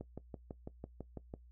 click train, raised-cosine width 2 ms, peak -30 dBFS, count 9, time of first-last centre 0.01-1.339 s, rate 6.02 Hz, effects noise-tail reverb RT60 0.1 s tail -18 dB re dry + added 60 Hz sine -56 dBFS peak until 1.51 s

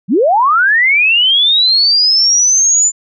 sine linear sweep, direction up, 155.56 to 7120 Hz, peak -7 dBFS, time 0.08-2.92 s, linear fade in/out 50 ms, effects none

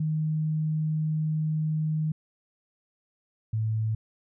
sine tone pair in turn, 155.56 / 110 Hz, D#3 / A2, 0 / 0 cents, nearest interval tritone, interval 600 cents, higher first, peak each -24 dBFS, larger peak neither, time 0-2.12 / 3.53-3.95 s, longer first, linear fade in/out 5 ms, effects none

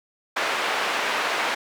white band-pass noise, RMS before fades -25 dBFS, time 0.36-1.55 s, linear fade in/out 10 ms, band 460 to 2100 Hz, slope 12 dB/octave, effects none

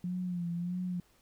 sine tone with vibrato, 176.4 Hz, F3, 18 cents sharp, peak -32 dBFS, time 0.04-1 s, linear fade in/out 2 ms, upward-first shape sine, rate 1.6 Hz, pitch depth 56 cents each way, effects pink hiss -67 dBFS RMS until 1.21 s

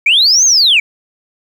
sine linear two-way sweep, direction up then down, 2217 to 6550 to 2217 Hz, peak -5 dBFS, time 0.06-0.8 s, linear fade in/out 5 ms, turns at 0.45 s, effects tanh soft clip ceiling -2 dBFS + 7-bit

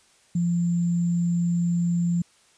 sine tone with sample-and-hold, 172.2 Hz, F3, 24 cents flat, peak -20 dBFS, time 0.35-2.22 s, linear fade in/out 5 ms, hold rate 7350 Hz, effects white hiss -59 dBFS RMS until 2.57 s + resampled to 22050 Hz

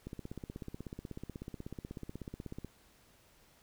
click train, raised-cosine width 3 ms, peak -29 dBFS, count 43, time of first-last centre 0.07-2.647 s, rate 16.3 Hz, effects pink hiss -65 dBFS RMS until 3.62 s

